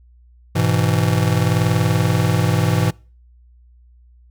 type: chord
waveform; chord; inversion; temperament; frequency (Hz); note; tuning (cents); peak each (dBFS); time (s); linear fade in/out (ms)
square; E major; first; just; 103.01 / 123.61 / 164.81; G#2 / B2 / E3; -14 / +2 / 0; -20; 0.55-2.91; 10
effects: noise-tail reverb RT60 0.4 s tail -26 dB re dry + added 60 Hz sine -46 dBFS peak until 4.3 s

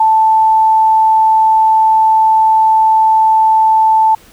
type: tone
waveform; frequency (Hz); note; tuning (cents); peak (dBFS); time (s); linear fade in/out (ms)
sine; 880; A5; 0; -6; 0-4.15; 5
effects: pink hiss -43 dBFS RMS until 4.32 s

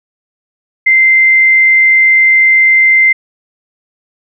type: tone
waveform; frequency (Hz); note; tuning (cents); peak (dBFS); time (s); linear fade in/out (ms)
sine; 2082; C7; -9; -4; 0.86-3.13; 10
effects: none

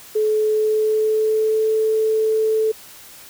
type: tone with pitch glide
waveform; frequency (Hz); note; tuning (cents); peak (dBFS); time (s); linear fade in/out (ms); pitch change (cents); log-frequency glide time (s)
sine; 430 to 438; A4 to A4; -40 to -8; -15; 0.15-2.72; 10; +32; 0.45-1.72
effects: white hiss -42 dBFS RMS until 3.29 s

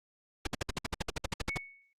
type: noise bursts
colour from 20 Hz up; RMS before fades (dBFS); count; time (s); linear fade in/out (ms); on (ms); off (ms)
pink; -32; 15; 0.45-1.576; 5; 20; 59
type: tone with exponential decay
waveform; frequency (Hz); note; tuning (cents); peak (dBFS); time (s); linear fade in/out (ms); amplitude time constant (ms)
sine; 2217; C#7; 0; -32; 1.49-1.93; 2; 95
effects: low-pass 7000 Hz 12 dB/octave + Opus 48 kbps

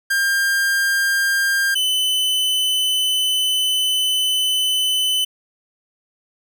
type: tone pair in turn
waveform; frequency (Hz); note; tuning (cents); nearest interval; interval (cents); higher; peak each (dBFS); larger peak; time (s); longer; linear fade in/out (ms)
45% pulse; 1600 / 3020; G6 / F#7; +35 / +35; major seventh; 1100; second; -16; neither; 0.1-1.75 / 1.75-5.25; second; 10
effects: none

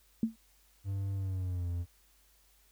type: tone with exponential decay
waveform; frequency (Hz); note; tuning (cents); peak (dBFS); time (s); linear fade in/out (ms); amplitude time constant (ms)
sine; 224.5; A3; +35; -22; 0.23-0.36; 2; 27
type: tone with pitch glide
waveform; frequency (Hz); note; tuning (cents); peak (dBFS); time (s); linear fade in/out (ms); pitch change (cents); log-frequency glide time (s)
triangle; 98 to 86.81; G2 to F2; 0 to -10; -30; 0.84-1.86; 50; -210; 1.15-1.69
effects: added 50 Hz sine -67 dBFS peak until 2.71 s + white hiss -67 dBFS RMS until 2.71 s

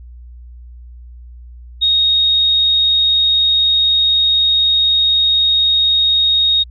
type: tone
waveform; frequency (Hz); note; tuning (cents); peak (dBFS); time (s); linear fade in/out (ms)
sine; 3736; A#7; +3; -10; 1.81-6.64; 20
effects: added 60 Hz sine -33 dBFS peak until 6.7 s

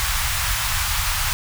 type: band-stop noise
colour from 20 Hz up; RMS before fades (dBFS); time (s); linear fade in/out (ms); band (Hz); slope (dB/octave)
pink; -22; 0-1.33; 0; 110 to 940; 24
effects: none

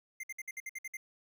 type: tone bursts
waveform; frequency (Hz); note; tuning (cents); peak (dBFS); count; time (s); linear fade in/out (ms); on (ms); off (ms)
square; 2093; C7; 0; -39; 9; 0.2-0.97; 5; 34; 58
effects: none

